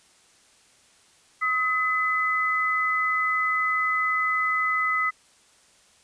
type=tone pair together; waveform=sine; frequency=1269 / 2012 Hz; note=D#6 / B6; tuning=+34 / +32 cents; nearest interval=minor sixth; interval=798 cents; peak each=-24 dBFS; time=1.41-5.11 s; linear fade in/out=20 ms; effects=white hiss -58 dBFS RMS until 6.03 s + resampled to 22050 Hz